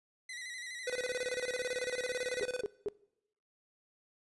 sawtooth tone with vibrato, 1975.5 Hz, B6, in tune, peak -38 dBFS, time 0.29-2.45 s, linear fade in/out 5 ms, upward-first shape square, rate 12 Hz, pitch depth 51 cents each way
square tone with tremolo, 500 Hz, B4, 21 cents sharp, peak -33 dBFS, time 0.87-2.61 s, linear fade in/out 5 ms, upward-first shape square, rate 18 Hz, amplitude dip 80%
sine tone bursts, 415.3 Hz, G#4, in tune, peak -31 dBFS, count 3, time 2.41-2.885 s, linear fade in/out 0 ms, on 25 ms, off 200 ms
effects noise-tail reverb RT60 0.8 s tail -22 dB re dry + resampled to 24000 Hz

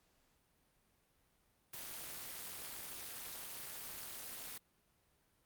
white noise with amplitude modulation, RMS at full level -43 dBFS, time 1.73-4.58 s, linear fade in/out 5 ms, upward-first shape sine, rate 268 Hz, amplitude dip 95%, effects pink hiss -75 dBFS RMS until 5.45 s + Opus 48 kbps

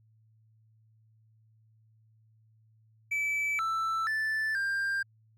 triangle tone with pitch steps, 2307 / 1326 / 1757 / 1592 Hz, D7 / E6 / A6 / G6, -31 / +10 / -3 / +26 cents, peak -26 dBFS, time 3.11-5.03 s, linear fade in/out 10 ms, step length 480 ms, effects added 110 Hz sine -61 dBFS peak until 5.37 s

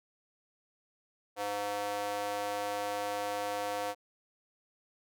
square tone with high-pass filter, 102.5 Hz, G#2, 22 cents flat, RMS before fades -35 dBFS, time 1.36-3.95 s, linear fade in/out 50 ms, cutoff 610 Hz, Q 2.8, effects none

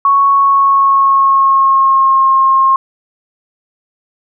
sine tone with pitch glide, 1108.7 to 1070.3 Hz, C#6 to C6, 0 to +39 cents, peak -6 dBFS, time 0.05-2.76 s, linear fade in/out 2 ms, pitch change -61 cents, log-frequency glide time 0.3-2.29 s, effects none

